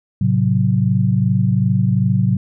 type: chord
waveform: sine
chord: F# diminished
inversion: first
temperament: equal with one note detuned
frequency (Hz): 110 / 132.64 / 185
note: A2 / C3 / F#3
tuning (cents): 0 / +24 / 0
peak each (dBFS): -17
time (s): 0.21-2.37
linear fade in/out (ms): 5
effects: none